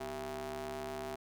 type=ring-modulated tone; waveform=sawtooth; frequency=141.5 Hz; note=C#3; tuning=36 cents sharp; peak=-32 dBFS; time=0-1.16 s; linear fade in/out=10 ms; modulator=529 Hz; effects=none